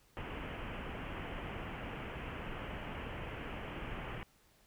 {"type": "low-pass noise", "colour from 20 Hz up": "pink", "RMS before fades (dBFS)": -43, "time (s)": [0.17, 4.23], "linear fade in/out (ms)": 0, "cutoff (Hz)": 3100, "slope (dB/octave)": 96, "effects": ["pink hiss -68 dBFS RMS until 4.66 s"]}